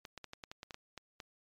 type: clicks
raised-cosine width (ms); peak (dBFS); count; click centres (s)
0.2; -28; 11; 0.052 / 0.177 / 0.243 / 0.334 / 0.438 / 0.515 / 0.631 / 0.708 / 0.744 / 0.977 / 1.202
effects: MP3 96 kbps